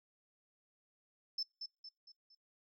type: tone with echo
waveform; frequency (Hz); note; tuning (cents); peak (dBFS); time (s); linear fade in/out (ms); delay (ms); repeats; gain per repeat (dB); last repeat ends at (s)
sine; 5274; E8; 0; -34; 1.38-1.43; 5; 230; 4; -7; 2.35
effects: noise-tail reverb RT60 0.3 s tail -26 dB re dry + tanh soft clip ceiling -30 dBFS